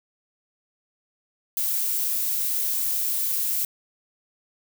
violet noise, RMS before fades -25 dBFS, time 1.57-3.65 s, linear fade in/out 2 ms, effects none

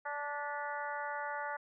harmonic tone with a mistuned harmonic, 291.3 Hz, D4, 14 cents flat, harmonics 2 / 3 / 4 / 5 / 6 / 7, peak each -44 / -40 / -45 / -42 / -46 / -49 dBFS, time 0.05-1.57 s, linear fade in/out 10 ms, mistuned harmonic 7, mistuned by -66 cents, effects none

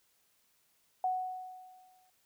sine tone with exponential decay, 741 Hz, F#5, 2 cents sharp, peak -27 dBFS, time 1.04-2.1 s, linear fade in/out 2 ms, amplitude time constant 230 ms, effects white hiss -72 dBFS RMS until 2.25 s

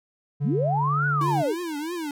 triangle tone with pitch glide, 143.8 to 145.05 Hz, D3 to D3, -36 to -21 cents, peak -22 dBFS, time 0.4-1.43 s, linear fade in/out 20 ms, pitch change +15 cents, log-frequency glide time 0.57-1.3 s
sine linear two-way sweep, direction up then down, 110 to 1494 to 311.8 Hz, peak -22 dBFS, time 0.42-1.56 s, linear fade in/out 50 ms, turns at 1.07 s
square tone with vibrato, 320.2 Hz, D#4, 50 cents sharp, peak -29 dBFS, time 1.21-2.11 s, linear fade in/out 2 ms, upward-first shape triangle, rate 3.1 Hz, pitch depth 210 cents each way
effects none

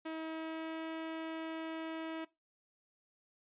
sawtooth tone with pitch glide, 320 to 322.4 Hz, D#4 to E4, +49 to -38 cents, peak -35 dBFS, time 0.05-2.25 s, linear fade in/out 10 ms, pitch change +13 cents, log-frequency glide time 0.25-0.89 s, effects noise-tail reverb RT60 0.2 s tail -19 dB re dry + resampled to 8000 Hz

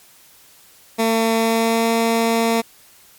15% pulse tone with pitch glide, 225.6 to 228.5 Hz, A3 to A#3, +44 to -34 cents, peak -9 dBFS, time 0.98-2.62 s, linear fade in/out 20 ms, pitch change +22 cents, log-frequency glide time 1.33-1.91 s, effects white hiss -49 dBFS RMS until 3.18 s + MP3 96 kbps

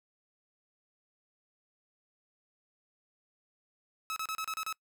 sawtooth tone bursts, 1292 Hz, E6, 35 cents flat, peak -30 dBFS, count 7, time 4.1-4.726 s, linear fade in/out 0 ms, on 62 ms, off 32 ms, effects noise-tail reverb RT60 0.1 s tail -25 dB re dry

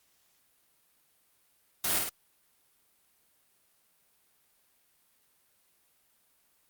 white noise with echo, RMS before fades -29 dBFS, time 1.84-1.99 s, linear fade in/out 5 ms, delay 52 ms, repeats 2, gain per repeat -3 dB, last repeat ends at 2.094 s, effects white hiss -69 dBFS RMS until 6.69 s + Opus 48 kbps

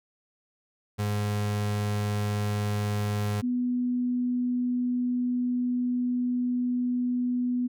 35% pulse / sine tone pair in turn, 103.83 / 247 Hz, G#2 / B3, 0 / 0 cents, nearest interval octave + minor third, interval 1500 cents, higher second, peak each -24 dBFS, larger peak neither, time 0.98-3.42 / 3.42-7.68 s, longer second, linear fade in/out 20 ms, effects none

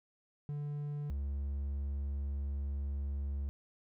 triangle tone pair in turn, 146.2 / 70.04 Hz, D3 / C#2, -7 / +18 cents, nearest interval octave + minor second, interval 1275 cents, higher first, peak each -34 / -32 dBFS, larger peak second, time 0.49-1.1 / 1.1-3.49 s, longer second, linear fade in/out 0 ms, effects none

